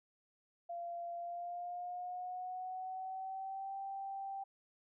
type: tone with pitch glide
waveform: sine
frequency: 689 to 782.4 Hz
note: F5 to G5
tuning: -24 to -4 cents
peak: -40 dBFS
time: 0.69-4.44 s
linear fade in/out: 10 ms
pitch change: +220 cents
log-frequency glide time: 1.16-3.76 s
effects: none